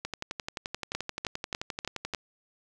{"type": "two click trains", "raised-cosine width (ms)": 0.2, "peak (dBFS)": [-14, -16], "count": [5, 25], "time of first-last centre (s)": [[0.95, 2.148], [0.05, 2.137]], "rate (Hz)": [3.34, 11.5], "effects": []}